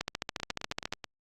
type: two click trains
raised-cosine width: 0.2 ms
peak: -20 / -14 dBFS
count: 7 / 14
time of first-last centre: 0.4-1.042 / 0.01-0.925 s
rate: 9.34 / 14.2 Hz
effects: Opus 48 kbps